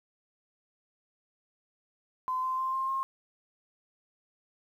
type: tone with pitch steps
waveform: sine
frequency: 1026 / 1036.7 / 1047.6 / 1058.5 / 1069.6 Hz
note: C6 / C6 / C6 / C6 / C6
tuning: -34 / -16 / +2 / +20 / +38 cents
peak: -28 dBFS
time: 2.28-3.03 s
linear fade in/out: 0 ms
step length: 150 ms
effects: 10-bit